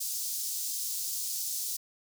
pink high-pass noise, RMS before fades -34 dBFS, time 0-1.77 s, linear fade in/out 10 ms, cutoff 5100 Hz, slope 24 dB/octave, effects none

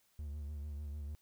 triangle tone with vibrato, 73.42 Hz, D2, in tune, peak -38 dBFS, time 0.19-1.15 s, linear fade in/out 0 ms, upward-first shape sine, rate 6.7 Hz, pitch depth 60 cents each way, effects white hiss -73 dBFS RMS until 1.21 s

